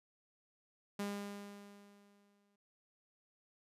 sawtooth tone with exponential decay, 202.5 Hz, G#3, 43 cents flat, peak -33 dBFS, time 0.99-2.56 s, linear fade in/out 5 ms, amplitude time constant 340 ms, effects noise-tail reverb RT60 0.1 s tail -21 dB re dry + resampled to 32000 Hz

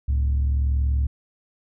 sine tone pair together, 69.3 / 110.01 Hz, C#2 / A2, 0 / 0 cents, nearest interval minor sixth, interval 800 cents, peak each -17 / -28 dBFS, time 0.08-1.07 s, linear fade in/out 10 ms, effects tanh soft clip ceiling -15 dBFS

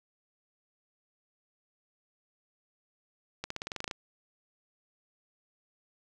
accelerating click train, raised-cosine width 0.2 ms, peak -18 dBFS, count 11, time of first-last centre 3.44-3.912 s, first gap 64 ms, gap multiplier 0.93, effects none

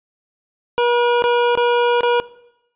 25% pulse tone with dropouts, 480.5 Hz, B4, 48 cents flat, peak -10 dBFS, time 0.78-2.2 s, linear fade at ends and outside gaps 0 ms, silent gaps 1.222-1.24 / 1.553-1.575 / 2.008-2.032 s, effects noise-tail reverb RT60 0.8 s tail -18 dB re dry + resampled to 8000 Hz

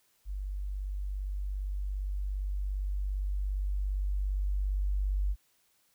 sine tone with level ramp, 48.71 Hz, G1, 10 cents flat, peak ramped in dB -33 to -26 dBFS, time 0.25-5.36 s, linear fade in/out 50 ms, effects white hiss -70 dBFS RMS until 5.94 s

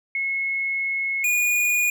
sine / square tone pair in turn, 2179 / 2446 Hz, C#7 / D#7, -30 / -30 cents, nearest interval major second, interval 200 cents, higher second, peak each -22 / -19 dBFS, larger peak second, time 0.15-1.24 / 1.24-1.9 s, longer first, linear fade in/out 2 ms, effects none

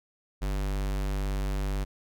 square tone, 49 Hz, G1, in tune, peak -28 dBFS, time 0.41-1.85 s, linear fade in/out 20 ms, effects none

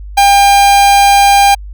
45% pulse tone, 800 Hz, G5, 35 cents sharp, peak -4 dBFS, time 0.17-1.55 s, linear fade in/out 10 ms, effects added 50 Hz sine -24 dBFS peak until 1.73 s

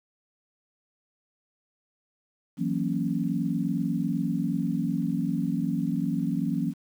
sine chord, F# dominant seventh, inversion third, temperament equal with one note detuned, 164.81 / 185 / 233.1 / 275.7 Hz, E3 / F#3 / A#3 / C#4, 0 / 0 / 0 / -9 cents, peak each -30 dBFS, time 2.57-6.74 s, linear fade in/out 50 ms, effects 9-bit

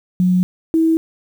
sine tone pair in turn, 181.9 / 324.1 Hz, F#3 / E4, -29 / -29 cents, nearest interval minor seventh, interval 1000 cents, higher second, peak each -11 dBFS, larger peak neither, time 0.2-0.43 / 0.74-0.97 s, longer neither, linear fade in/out 0 ms, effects 7-bit

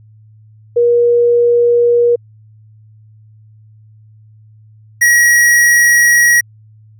sine / square tone pair in turn, 476.9 / 1907.6 Hz, A#4 / A#6, +39 / +39 cents, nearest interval 2 octaves, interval 2400 cents, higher second, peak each -7 dBFS, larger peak neither, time 0.76-2.16 / 5.01-6.41 s, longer neither, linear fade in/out 10 ms, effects added 108 Hz sine -40 dBFS peak until 6.99 s

